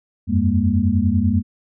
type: tone cluster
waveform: sine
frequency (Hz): 86.4 / 96.4 / 205.3 / 236.8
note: F2 / G2 / G#3 / A#3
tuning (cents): -18 / -28 / -20 / +27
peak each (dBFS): -20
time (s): 0.27-1.43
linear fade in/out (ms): 50
effects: none